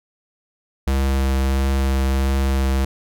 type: tone with vibrato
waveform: square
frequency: 67.1 Hz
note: C2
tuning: 44 cents sharp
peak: -17 dBFS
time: 0.87-2.85 s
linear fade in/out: 5 ms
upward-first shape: triangle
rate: 1.5 Hz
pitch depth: 14 cents each way
effects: none